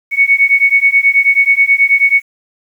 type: beating tone pair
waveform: sine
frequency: 2217 / 2226.3 Hz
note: C#7 / C#7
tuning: 0 / +7 cents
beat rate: 9.3 Hz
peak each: -10 dBFS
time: 0.11-2.22 s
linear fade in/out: 50 ms
effects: 7-bit